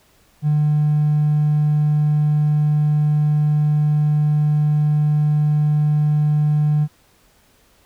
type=tone with hard clipping; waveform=triangle; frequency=150 Hz; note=D3; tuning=37 cents sharp; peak=-14 dBFS; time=0.42-6.88 s; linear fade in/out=50 ms; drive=4 dB; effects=pink hiss -56 dBFS RMS until 7.85 s